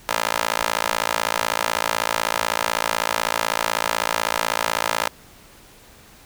15% pulse tone with high-pass filter, 56 Hz, A1, 31 cents sharp, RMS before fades -23 dBFS, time 0.09-5.08 s, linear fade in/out 0 ms, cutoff 850 Hz, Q 1.1, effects pink hiss -48 dBFS RMS until 6.25 s

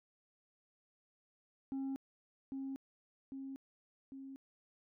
sine tone with echo, 270 Hz, C#4, 45 cents flat, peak -34 dBFS, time 1.72-1.96 s, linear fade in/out 0 ms, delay 800 ms, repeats 3, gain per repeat -4 dB, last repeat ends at 4.36 s, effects tanh soft clip ceiling -36 dBFS

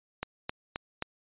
click train, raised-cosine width 0.3 ms, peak -16 dBFS, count 4, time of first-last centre 0.23-1.024 s, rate 3.78 Hz, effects resampled to 8000 Hz

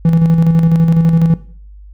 triangle tone with tremolo, 164.81 Hz, E3, in tune, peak -4 dBFS, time 0.05-1.34 s, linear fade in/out 2 ms, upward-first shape square, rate 12 Hz, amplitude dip 45%, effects noise-tail reverb RT60 0.5 s tail -17 dB re dry + added 50 Hz sine -33 dBFS peak until 1.93 s

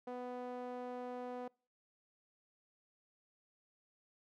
sawtooth tone with band-pass filter, 248.2 Hz, B3, 9 cents sharp, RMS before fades -44 dBFS, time 0.07-1.48 s, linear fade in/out 5 ms, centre 600 Hz, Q 1.8, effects noise-tail reverb RT60 0.4 s tail -26 dB re dry

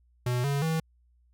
square tone with pitch steps, 123.47 / 141.01 / 161.05 Hz, B2 / C#3 / E3, 0 / +30 / -40 cents, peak -26 dBFS, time 0.26-0.8 s, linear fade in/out 5 ms, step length 180 ms, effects added 60 Hz sine -61 dBFS peak until 1.33 s

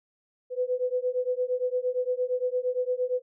sine beating tone pair, 497 / 505.7 Hz, B4 / B4, +11 / +41 cents, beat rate 8.7 Hz, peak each -28 dBFS, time 0.5-3.22 s, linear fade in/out 50 ms, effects none

